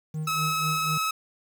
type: tone with tremolo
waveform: triangle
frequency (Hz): 155.56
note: D#3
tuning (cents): 0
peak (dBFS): -25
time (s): 0.14-0.98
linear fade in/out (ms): 5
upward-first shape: sine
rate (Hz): 4.1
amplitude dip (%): 80
type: tone with vibrato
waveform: sawtooth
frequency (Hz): 1289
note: E6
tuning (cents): -39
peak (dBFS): -21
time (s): 0.27-1.11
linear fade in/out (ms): 5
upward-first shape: sine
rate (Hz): 20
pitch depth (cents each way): 18
effects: 9-bit